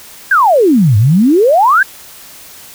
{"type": "exponential two-way sweep", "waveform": "sine", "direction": "down then up", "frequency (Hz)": [1661.2, 98.7, 1661.2], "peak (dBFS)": -5, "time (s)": [0.31, 1.83], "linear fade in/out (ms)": 5, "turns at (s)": 0.97, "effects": ["white hiss -35 dBFS RMS until 2.74 s"]}